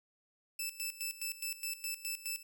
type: tone with tremolo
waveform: 10% pulse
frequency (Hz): 2637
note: E7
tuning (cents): 0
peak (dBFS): -27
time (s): 0.59-2.43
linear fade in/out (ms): 5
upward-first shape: square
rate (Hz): 4.8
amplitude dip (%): 80
effects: none